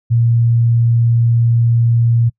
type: tone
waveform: sine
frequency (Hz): 117.1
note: A#2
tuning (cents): +8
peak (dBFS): -9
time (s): 0.1-2.3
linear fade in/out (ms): 20
effects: noise-tail reverb RT60 0.1 s tail -26 dB re dry

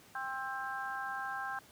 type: harmonic tone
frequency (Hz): 264.5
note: C4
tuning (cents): +19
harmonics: 3 / 4 / 5 / 6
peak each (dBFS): -41 / -43 / -44 / -40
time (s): 0.15-1.59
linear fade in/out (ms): 2
effects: pink hiss -59 dBFS RMS until 1.71 s + high-pass 100 Hz 12 dB/octave

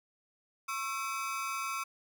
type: ring-modulated tone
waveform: 30% pulse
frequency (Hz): 1214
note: D#6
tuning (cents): -43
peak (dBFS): -28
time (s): 0.68-1.84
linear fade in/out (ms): 10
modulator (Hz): 123
effects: none

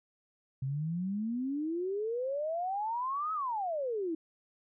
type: exponential two-way sweep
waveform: sine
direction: up then down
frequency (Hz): 129.4 to 1300 to 311.3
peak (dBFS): -31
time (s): 0.62-4.15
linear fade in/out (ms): 5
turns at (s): 3.33
effects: none

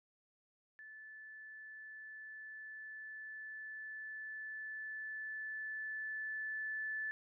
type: tone with level ramp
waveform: sine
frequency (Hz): 1744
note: A6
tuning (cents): -16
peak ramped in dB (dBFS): -51 to -37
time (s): 0.79-7.11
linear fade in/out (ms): 0
effects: none

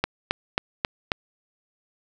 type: click train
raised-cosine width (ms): 0.3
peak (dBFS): -5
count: 5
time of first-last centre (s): 0.04-1.118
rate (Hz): 3.71
effects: none

